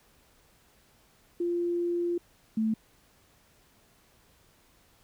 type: tone pair in turn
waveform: sine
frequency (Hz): 346.7 / 220.1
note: F4 / A3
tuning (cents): -13 / +1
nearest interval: minor sixth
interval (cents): 786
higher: first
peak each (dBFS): -26 / -24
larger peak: second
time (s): 1.4-2.18 / 2.57-2.74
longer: first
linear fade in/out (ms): 5
effects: pink hiss -63 dBFS RMS until 5.03 s